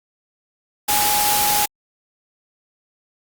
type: tone in noise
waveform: sine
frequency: 830.6 Hz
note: G#5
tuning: in tune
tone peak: -20 dBFS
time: 0.88-1.66 s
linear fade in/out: 10 ms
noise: white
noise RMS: -19 dBFS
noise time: 0.88-1.66 s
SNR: -4 dB
effects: Opus 48 kbps